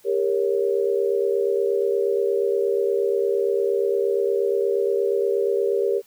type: chord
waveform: sine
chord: G diminished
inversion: none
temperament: equal with one note detuned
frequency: 397.7 / 466.2 / 554.4 Hz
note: G4 / Bb4 / Db5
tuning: +25 / 0 / 0 cents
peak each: -21 / -23 / -27 dBFS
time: 0.04-6.02 s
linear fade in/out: 50 ms
effects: white hiss -56 dBFS RMS until 6.06 s